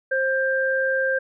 sine tone pair together, 529 / 1585.2 Hz, C5 / G6, +19 / +19 cents, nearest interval octave + perfect fifth, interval 1900 cents, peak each -22 dBFS, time 0.11-1.19 s, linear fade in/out 10 ms, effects none

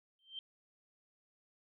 sine tone with exponential growth, 3136 Hz, G7, in tune, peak -38 dBFS, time 0.19-0.39 s, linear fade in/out 1 ms, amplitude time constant 42 ms, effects none

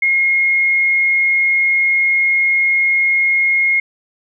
sine tone, 2150 Hz, C7, 47 cents sharp, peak -11 dBFS, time 0.02-3.8 s, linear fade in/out 5 ms, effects none

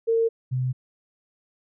sine tone pair in turn, 455.7 / 127.88 Hz, A#4 / C3, -39 / -39 cents, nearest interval octave + minor seventh, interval 2200 cents, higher first, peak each -18 / -22 dBFS, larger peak first, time 0.07-0.29 / 0.51-0.73 s, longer neither, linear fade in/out 20 ms, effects none

